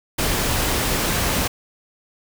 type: noise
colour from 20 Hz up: pink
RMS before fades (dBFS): -21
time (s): 0.18-1.48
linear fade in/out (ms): 10
effects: none